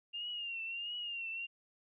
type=tone with vibrato; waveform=sine; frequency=2794 Hz; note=F7; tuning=in tune; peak=-38 dBFS; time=0.13-1.47 s; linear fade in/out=20 ms; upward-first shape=triangle; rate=1.5 Hz; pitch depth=87 cents each way; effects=none